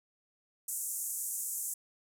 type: band-pass noise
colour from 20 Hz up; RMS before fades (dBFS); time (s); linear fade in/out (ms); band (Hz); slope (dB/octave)
pink; -37; 0.68-1.74; 5; 6900 to 14000; 48
effects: none